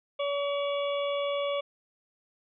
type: harmonic tone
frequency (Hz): 568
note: C#5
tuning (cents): +42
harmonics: 1 / 2 / 4 / 5 / 6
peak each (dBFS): -28 / -36 / -40 / -43 / -40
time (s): 0.19-1.61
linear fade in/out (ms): 10
effects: none